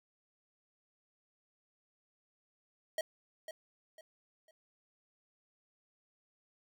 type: tone with echo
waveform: square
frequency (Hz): 635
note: D#5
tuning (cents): +35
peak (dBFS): -33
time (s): 2.98-3.01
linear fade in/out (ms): 2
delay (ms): 500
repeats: 3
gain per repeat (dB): -10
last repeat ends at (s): 4.51
effects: none

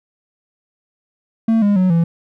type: tone with pitch steps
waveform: triangle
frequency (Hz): 224.9 / 203.9 / 184.8 / 167.51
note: A3 / G#3 / F#3 / E3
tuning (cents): +38 / -32 / -2 / +28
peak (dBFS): -9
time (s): 1.48-2.04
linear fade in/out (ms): 5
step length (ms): 140
effects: none

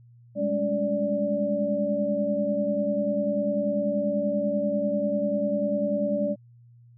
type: tone cluster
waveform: sine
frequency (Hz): 200.3 / 210.5 / 283.8 / 584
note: G3 / G#3 / C#4 / D5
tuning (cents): +38 / +24 / +41 / -10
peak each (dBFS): -30 / -30 / -32 / -25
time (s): 0.35-6.36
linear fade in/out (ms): 50
effects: added 119 Hz sine -50 dBFS peak until 6.97 s

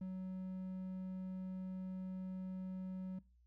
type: tone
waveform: triangle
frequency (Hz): 186.6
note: F#3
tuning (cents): +15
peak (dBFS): -39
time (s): 0.01-3.19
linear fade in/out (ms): 5
effects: noise-tail reverb RT60 0.3 s tail -22 dB re dry + added 60 Hz sine -66 dBFS peak until 3.46 s

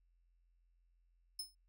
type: tone with exponential decay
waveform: sawtooth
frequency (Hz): 5210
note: E8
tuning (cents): -21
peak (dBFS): -35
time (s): 1.39-1.55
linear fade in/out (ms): 5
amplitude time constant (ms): 33
effects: added 43 Hz sine -70 dBFS peak until 1.68 s

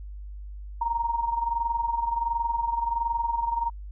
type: tone with amplitude modulation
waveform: sine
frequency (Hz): 932.3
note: A#5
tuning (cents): 0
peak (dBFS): -21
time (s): 0.81-3.7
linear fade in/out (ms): 5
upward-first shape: sine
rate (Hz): 21.4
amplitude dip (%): 70
effects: added 50 Hz sine -36 dBFS peak until 3.91 s

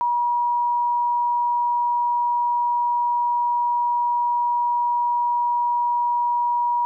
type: tone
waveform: sine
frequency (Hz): 960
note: B5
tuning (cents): -49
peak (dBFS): -18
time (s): 0.01-6.85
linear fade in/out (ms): 0
effects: none

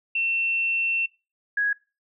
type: tone pair in turn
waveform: sine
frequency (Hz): 2700 / 1660.9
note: E7 / G#6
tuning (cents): +41 / 0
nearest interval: minor sixth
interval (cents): 841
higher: first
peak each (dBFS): -22 / -20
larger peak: second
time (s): 0.15-1.06 / 1.57-1.73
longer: first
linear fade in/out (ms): 5
effects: noise-tail reverb RT60 0.3 s tail -22 dB re dry

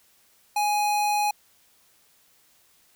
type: tone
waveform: square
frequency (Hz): 832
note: G#5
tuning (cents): +3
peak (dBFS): -22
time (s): 0.56-1.31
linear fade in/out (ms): 5
effects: white hiss -61 dBFS RMS until 2.95 s

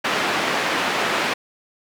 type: band-pass noise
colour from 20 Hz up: white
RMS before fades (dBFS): -22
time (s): 0.04-1.34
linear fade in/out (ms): 10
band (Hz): 210 to 2200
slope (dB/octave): 12
effects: none

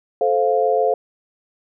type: chord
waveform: sine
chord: F major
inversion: first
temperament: just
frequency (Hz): 436.5 / 523.8 / 698.5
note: A4 / C5 / F5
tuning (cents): -14 / +2 / 0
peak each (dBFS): -19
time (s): 0.21-0.94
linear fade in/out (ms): 2
effects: none

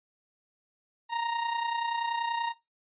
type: tone with amplitude modulation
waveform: 40% pulse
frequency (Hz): 932.3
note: A#5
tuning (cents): 0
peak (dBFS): -25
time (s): 1.09-2.54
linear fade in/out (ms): 50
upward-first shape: sine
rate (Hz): 30.4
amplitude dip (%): 60
effects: noise-tail reverb RT60 0.2 s tail -18 dB re dry + resampled to 8000 Hz

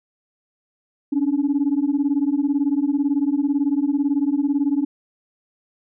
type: beating tone pair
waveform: sine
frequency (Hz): 275.3 / 293.3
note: C#4 / D4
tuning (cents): -12 / -2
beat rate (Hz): 18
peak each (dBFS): -19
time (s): 1.12-4.85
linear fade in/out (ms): 10
effects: tanh soft clip ceiling -12 dBFS

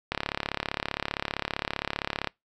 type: click train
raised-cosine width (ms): 0.3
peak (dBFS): -11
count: 77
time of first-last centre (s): 0.12-2.273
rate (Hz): 35.3
effects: noise-tail reverb RT60 0.2 s tail -25 dB re dry

